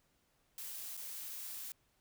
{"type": "noise with dropouts", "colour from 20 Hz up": "blue", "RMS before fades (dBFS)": -45, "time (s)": [0.58, 1.72], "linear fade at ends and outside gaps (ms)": 1, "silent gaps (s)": [0.968, 0.975], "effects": ["pink hiss -75 dBFS RMS until 2 s"]}